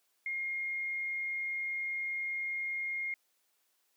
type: tone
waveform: sine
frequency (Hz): 2135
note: C7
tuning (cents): +34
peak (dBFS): -33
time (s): 0.26-3.14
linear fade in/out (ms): 2
effects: white hiss -75 dBFS RMS until 3.96 s + high-pass 300 Hz 12 dB/octave